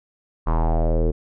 square tone with low-pass filter sweep, 40.48 Hz, E1, 31 cents flat, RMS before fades -19 dBFS, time 0.46-1.12 s, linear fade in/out 20 ms, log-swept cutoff 1100 to 420 Hz, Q 4.6, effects none

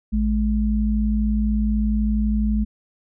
sine tone pair together, 56.18 / 212.1 Hz, A1 / G#3, +37 / +37 cents, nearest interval octave + major seventh, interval 2300 cents, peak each -20 dBFS, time 0.12-2.65 s, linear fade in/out 20 ms, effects none

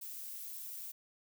violet noise, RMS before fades -45 dBFS, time 0.01-0.92 s, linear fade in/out 10 ms, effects none

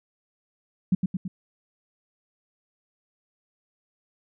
sine tone with echo, 185 Hz, F#3, in tune, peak -16 dBFS, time 0.92-0.95 s, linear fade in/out 5 ms, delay 110 ms, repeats 3, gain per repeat -4 dB, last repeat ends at 1.28 s, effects none

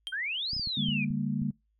triangle tone with exponential decay, 3179 Hz, G7, 24 cents sharp, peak -27 dBFS, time 0.07-0.16 s, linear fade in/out 0 ms, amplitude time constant 18 ms
sine exponential two-way sweep, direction up then down, 1477 to 5180 to 2343 Hz, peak -30 dBFS, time 0.12-1.05 s, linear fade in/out 10 ms, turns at 0.55 s
clicks, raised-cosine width 5 ms, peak -29 dBFS, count 7, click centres 0.533 / 0.566 / 0.596 / 0.673 / 0.887 / 1.107 / 1.419 s
sine chord, G minor, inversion second, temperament equal with one note detuned, 146.83 / 201.2 / 233.1 Hz, D3 / G3 / Bb3, 0 / +45 / 0 cents, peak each -32 dBFS, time 0.77-1.51 s, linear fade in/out 5 ms
effects noise-tail reverb RT60 0.2 s tail -23 dB re dry + added 53 Hz sine -70 dBFS peak until 1.79 s

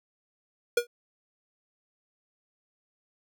square tone with exponential decay, 478.9 Hz, A#4, 47 cents sharp, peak -18 dBFS, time 0.77-0.87 s, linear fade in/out 5 ms, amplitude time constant 20 ms, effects none

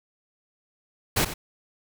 pink noise with echo, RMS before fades -22 dBFS, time 1.16-1.25 s, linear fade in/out 10 ms, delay 90 ms, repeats 1, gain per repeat -12 dB, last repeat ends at 1.34 s, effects none

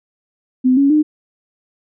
sine tone with pitch steps, 255.5 / 278.6 / 303.8 Hz, C4 / C#4 / D#4, -41 / +9 / -41 cents, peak -9 dBFS, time 0.64-1.03 s, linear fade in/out 20 ms, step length 130 ms, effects none

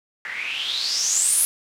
blue noise with low-pass filter sweep, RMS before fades -23 dBFS, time 0.25-1.45 s, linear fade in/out 0 ms, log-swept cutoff 1800 to 11000 Hz, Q 7.9, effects none

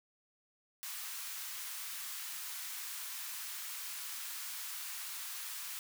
white high-pass noise, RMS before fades -43 dBFS, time 0.83-5.79 s, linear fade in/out 0 ms, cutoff 1000 Hz, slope 24 dB/octave, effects none

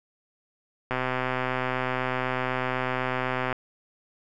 click train, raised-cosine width 0.5 ms, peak -12 dBFS, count 336, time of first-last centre 0.91-3.527 s, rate 128 Hz, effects none

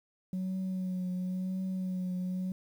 sine tone with vibrato, 185 Hz, F#3, in tune, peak -29 dBFS, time 0.33-2.52 s, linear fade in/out 2 ms, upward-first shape triangle, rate 0.96 Hz, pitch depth 34 cents each way, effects tanh soft clip ceiling -30 dBFS + 10-bit

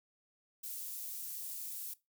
pink high-pass noise, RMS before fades -43 dBFS, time 0.63-1.94 s, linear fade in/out 10 ms, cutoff 12000 Hz, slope 12 dB/octave, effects noise-tail reverb RT60 0.2 s tail -18 dB re dry

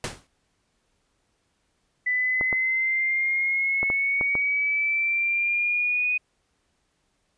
pink noise with exponential decay, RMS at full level -26 dBFS, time 0.04-0.27 s, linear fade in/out 1 ms, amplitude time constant 48 ms
sine exponential sweep, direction up, 1989 to 2489 Hz, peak -21 dBFS, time 2.06-6.18 s, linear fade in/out 10 ms
clicks, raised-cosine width 1 ms, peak -16 dBFS, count 6, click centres 2.411 / 2.528 / 3.83 / 3.901 / 4.211 / 4.353 s
effects pink hiss -71 dBFS RMS until 7.37 s + resampled to 22050 Hz

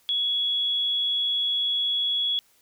sine tone, 3361 Hz, G#7, 20 cents sharp, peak -22 dBFS, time 0.09-2.39 s, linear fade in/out 0 ms, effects white hiss -62 dBFS RMS until 2.61 s

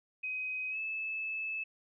sine tone with pitch glide, 2519 to 2612 Hz, D#7 to E7, +21 to -17 cents, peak -34 dBFS, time 0.23-1.64 s, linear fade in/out 10 ms, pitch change +62 cents, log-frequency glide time 0.7-0.78 s, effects none

